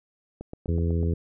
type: click train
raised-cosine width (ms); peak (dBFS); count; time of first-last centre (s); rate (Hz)
2; -23; 6; 0.41-1.031; 8.05
type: harmonic tone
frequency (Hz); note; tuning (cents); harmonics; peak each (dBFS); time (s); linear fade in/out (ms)
83.8; E2; +29; 1 / 2 / 3 / 4 / 5 / 6; -23 / -29 / -35 / -36 / -34 / -41; 0.68-1.14; 5
effects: none